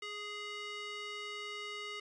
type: tone with band-pass filter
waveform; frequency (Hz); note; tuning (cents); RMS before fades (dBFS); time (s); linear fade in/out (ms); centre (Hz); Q
square; 415.3; G#4; 0; -43; 0.02-2; 5; 2600; 1.5
effects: resampled to 24000 Hz + 12-bit